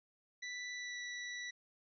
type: tone with pitch glide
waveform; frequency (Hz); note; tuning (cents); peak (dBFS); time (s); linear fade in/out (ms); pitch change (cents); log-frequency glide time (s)
sawtooth; 1975.5 to 1958.5; B6 to B6; 0 to -15; -38; 0.42-1.51; 10; -15; 0.74-0.98
effects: resampled to 16000 Hz